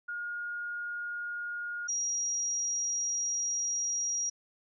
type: tone pair in turn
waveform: sine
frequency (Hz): 1428 / 5712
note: F6 / F8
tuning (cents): +38 / +38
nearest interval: 2 octaves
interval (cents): 2400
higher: second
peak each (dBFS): -34 / -29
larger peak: second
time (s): 0.08-1.88 / 1.88-4.3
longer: second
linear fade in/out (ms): 10
effects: none